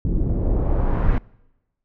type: noise with low-pass filter sweep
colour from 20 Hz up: brown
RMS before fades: -19 dBFS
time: 0.05-1.18 s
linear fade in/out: 0 ms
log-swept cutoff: 250 to 1800 Hz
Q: 1.2
effects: noise-tail reverb RT60 1.0 s tail -24 dB re dry